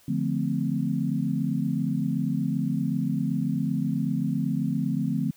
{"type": "chord", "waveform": "sine", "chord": "D minor seventh", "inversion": "none", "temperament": "equal with one note detuned", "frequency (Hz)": [146.83, 174.61, 220, 257.4], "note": ["D3", "F3", "A3", "C4"], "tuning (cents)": [0, 0, 0, -28], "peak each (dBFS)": -29, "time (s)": [0.08, 5.31], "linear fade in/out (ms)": 5, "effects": ["white hiss -58 dBFS RMS until 5.36 s"]}